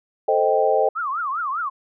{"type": "chord", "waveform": "sine", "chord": "A half-diminished seventh", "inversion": "none", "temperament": "equal", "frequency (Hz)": [440, 523.3, 622.3, 784], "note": ["A4", "C5", "Eb5", "G5"], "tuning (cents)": [0, 0, 0, 0], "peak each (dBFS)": -21, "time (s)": [0.28, 0.89], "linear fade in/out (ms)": 5}
{"type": "tone with vibrato", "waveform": "sine", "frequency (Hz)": 1216, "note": "D#6", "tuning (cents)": -40, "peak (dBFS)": -22, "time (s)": [0.95, 1.7], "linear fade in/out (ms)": 20, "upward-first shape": "triangle", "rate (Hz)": 5, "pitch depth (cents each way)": 300}
{"effects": []}